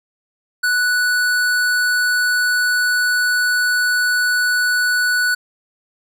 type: tone with hard clipping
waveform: sine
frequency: 1480 Hz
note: F#6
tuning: in tune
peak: -16 dBFS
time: 0.63-5.35 s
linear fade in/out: 10 ms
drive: 16 dB
effects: none